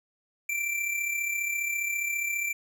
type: tone with amplitude modulation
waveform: square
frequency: 2349 Hz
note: D7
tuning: in tune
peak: -26 dBFS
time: 0.49-2.53 s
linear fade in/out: 5 ms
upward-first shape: sine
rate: 34.8 Hz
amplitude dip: 50%
effects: none